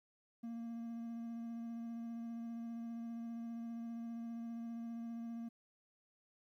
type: tone with vibrato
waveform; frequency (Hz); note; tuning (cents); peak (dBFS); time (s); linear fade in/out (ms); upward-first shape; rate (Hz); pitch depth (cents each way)
triangle; 231.6; A#3; -11; -40; 0.43-5.49; 10; sine; 15; 13
effects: 13-bit